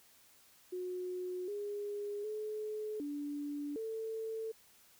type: tone with pitch steps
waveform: sine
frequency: 363.6 / 410.5 / 427.9 / 290.1 / 445 Hz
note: F#4 / G#4 / A4 / D4 / A4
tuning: -30 / -20 / -48 / -21 / +20 cents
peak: -37 dBFS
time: 0.72-4.52 s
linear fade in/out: 10 ms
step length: 760 ms
effects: white hiss -64 dBFS RMS until 4.99 s